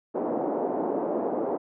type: band-pass noise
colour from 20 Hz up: pink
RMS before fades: -28 dBFS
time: 0.14-1.58 s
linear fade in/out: 20 ms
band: 270 to 760 Hz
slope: 24 dB/octave
effects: none